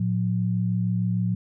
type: tone pair together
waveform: sine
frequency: 113.39 / 180 Hz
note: A#2 / F#3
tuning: -47 / -47 cents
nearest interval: minor sixth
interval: 800 cents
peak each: -24 dBFS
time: 0-1.35 s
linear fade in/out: 5 ms
effects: none